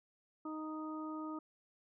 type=harmonic tone; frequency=311.1 Hz; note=D#4; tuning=in tune; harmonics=1 / 2 / 3 / 4; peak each=-41 / -52 / -51 / -47 dBFS; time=0.45-1.39 s; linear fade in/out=5 ms; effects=none